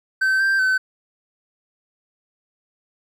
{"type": "tone with pitch steps", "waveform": "triangle", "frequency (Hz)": [1543, 1575, 1524], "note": ["G6", "G6", "G6"], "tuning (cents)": [-28, 8, -49], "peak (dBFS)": -14, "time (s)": [0.21, 0.78], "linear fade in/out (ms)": 10, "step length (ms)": 190, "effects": []}